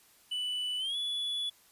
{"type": "tone with pitch glide", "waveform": "triangle", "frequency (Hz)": [2978, 3421], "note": ["F#7", "A7"], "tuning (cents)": [11, -49], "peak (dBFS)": -30, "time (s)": [0.31, 1.5], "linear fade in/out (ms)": 10, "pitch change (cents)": 240, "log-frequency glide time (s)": [0.78, 0.97], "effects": ["white hiss -62 dBFS RMS until 1.71 s", "resampled to 32000 Hz"]}